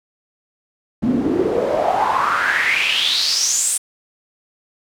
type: noise with band-pass filter sweep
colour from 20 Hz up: pink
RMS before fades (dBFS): -18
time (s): 1.02-3.78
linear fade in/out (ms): 10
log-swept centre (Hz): 220 to 9100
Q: 6.4
effects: none